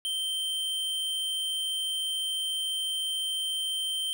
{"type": "tone", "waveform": "square", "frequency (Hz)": 3123, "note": "G7", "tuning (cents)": -7, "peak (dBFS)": -29, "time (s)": [0.05, 4.13], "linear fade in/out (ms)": 0, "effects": ["10-bit"]}